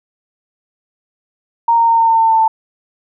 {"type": "tone with pitch steps", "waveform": "sine", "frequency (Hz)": [929, 923.1, 917.3, 911.5, 905.7, 900, 894.3, 888.6], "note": ["A#5", "A#5", "A#5", "A#5", "A5", "A5", "A5", "A5"], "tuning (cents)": [-6, -17, -28, -39, 50, 39, 28, 17], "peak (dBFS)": -8, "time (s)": [1.68, 2.48], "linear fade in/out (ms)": 5, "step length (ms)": 100, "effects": []}